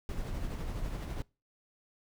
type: noise with tremolo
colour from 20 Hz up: brown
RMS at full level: -35 dBFS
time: 0.09-1.22 s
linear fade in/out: 0 ms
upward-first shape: sine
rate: 12 Hz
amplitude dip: 35%
effects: noise-tail reverb RT60 0.3 s tail -24 dB re dry